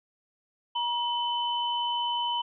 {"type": "tone pair together", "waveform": "sine", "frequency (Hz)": [953, 3028], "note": ["A#5", "F#7"], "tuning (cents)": [38, 39], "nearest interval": "octave + minor sixth", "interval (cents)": 2001, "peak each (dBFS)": [-28, -30], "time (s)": [0.75, 2.42], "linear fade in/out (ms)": 10, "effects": []}